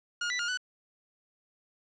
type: tone with pitch steps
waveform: sawtooth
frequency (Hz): 1427 / 1975 / 1418 / 1492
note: F6 / B6 / F6 / F#6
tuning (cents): +37 / 0 / +26 / +14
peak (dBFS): -26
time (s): 0.21-0.574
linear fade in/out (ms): 5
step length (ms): 91
effects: resampled to 16000 Hz + 9-bit